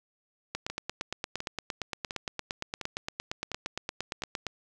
two click trains, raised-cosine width 0.2 ms, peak -18 / -15 dBFS, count 6 / 35, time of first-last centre 0.7-4.221 / 0.55-4.467 s, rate 1.42 / 8.68 Hz, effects none

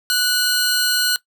sawtooth tone pair together, 1476 / 4167 Hz, F#6 / C8, -5 / -8 cents, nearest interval octave + tritone, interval 1797 cents, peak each -15 / -16 dBFS, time 0.1-1.16 s, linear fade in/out 0 ms, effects noise-tail reverb RT60 0.1 s tail -18 dB re dry

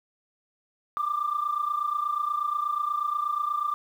sine tone pair together, 1179 / 1207.3 Hz, D6 / D6, +6 / +47 cents, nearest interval unison, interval 41 cents, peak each -26 / -29 dBFS, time 0.97-3.74 s, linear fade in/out 0 ms, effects tanh soft clip ceiling -18 dBFS + 9-bit

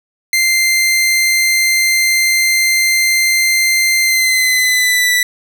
sawtooth tone with pitch glide, 2087 to 1973.3 Hz, C7 to B6, -5 to -2 cents, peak -7 dBFS, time 0.33-5.23 s, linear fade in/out 2 ms, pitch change -97 cents, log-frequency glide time 4.03-5.11 s, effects none

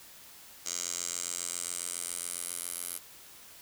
10% pulse tone with band-pass filter sweep, 87.31 Hz, F2, in tune, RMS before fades -37 dBFS, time 0.65-2.99 s, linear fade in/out 20 ms, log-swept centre 6700 to 11000 Hz, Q 4.1, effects white hiss -52 dBFS RMS until 3.61 s

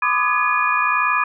sine tone cluster, 1008 / 1179 / 1240 / 1680 / 2451 Hz, B5 / D6 / D#6 / G#6 / D#7, +35 / +6 / -6 / +19 / -27 cents, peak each -22 dBFS, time 0.02-1.24 s, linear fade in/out 5 ms, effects none

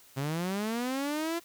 sawtooth linear sweep, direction up, 130.81 to 344 Hz, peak -26 dBFS, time 0.16-1.4 s, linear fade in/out 20 ms, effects white hiss -57 dBFS RMS until 1.44 s

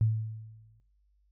sine tone with exponential decay, 110 Hz, A2, in tune, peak -20 dBFS, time 0.01-0.8 s, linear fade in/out 0 ms, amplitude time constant 170 ms, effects noise-tail reverb RT60 0.5 s tail -19 dB re dry + added 50 Hz sine -65 dBFS peak until 1.31 s

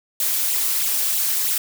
blue noise with flanger, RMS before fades -21 dBFS, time 0.2-1.58 s, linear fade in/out 2 ms, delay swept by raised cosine 0.26 to 5.36 ms, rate 3.1 Hz, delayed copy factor +0.8, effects none

